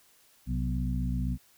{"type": "harmonic tone with a mistuned harmonic", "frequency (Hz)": 61.74, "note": "B1", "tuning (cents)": 0, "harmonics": [1, 2, 3, 4], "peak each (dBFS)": [-30, -33, -35, -36], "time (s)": [0.46, 1.38], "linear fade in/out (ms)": 50, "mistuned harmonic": 2, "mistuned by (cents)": 84, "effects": ["white hiss -62 dBFS RMS until 1.57 s"]}